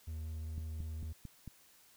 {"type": "tone with vibrato", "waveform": "triangle", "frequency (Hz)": 79.1, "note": "D#2", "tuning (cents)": 29, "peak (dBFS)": -37, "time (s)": [0.07, 1.13], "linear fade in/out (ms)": 10, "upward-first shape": "triangle", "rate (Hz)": 5.4, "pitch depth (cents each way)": 9}
{"type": "click train", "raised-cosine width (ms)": 5, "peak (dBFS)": -33, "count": 5, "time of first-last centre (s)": [0.58, 1.477], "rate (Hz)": 4.46}
{"effects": ["white hiss -64 dBFS RMS until 1.96 s"]}